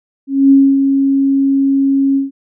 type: tone with ADSR envelope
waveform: sine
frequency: 273.6 Hz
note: C#4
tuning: 23 cents flat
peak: -3 dBFS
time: 0.27-2.31 s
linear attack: 240 ms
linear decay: 260 ms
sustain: -6 dB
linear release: 150 ms
effects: none